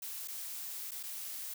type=noise with dropouts; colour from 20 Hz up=blue; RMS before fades=-42 dBFS; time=0.02-1.54 s; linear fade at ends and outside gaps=5 ms; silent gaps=0.276-0.282 / 0.91-0.916 / 1.03-1.034 s; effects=none